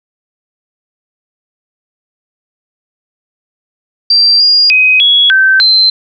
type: tone with pitch steps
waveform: sine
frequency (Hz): 4707 / 4831 / 2518 / 3350 / 1548 / 4099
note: D8 / D8 / D#7 / G#7 / G6 / C8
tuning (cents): +3 / +48 / +20 / +14 / -22 / -36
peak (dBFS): -4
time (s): 4.1-5.9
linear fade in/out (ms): 5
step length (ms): 300
effects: none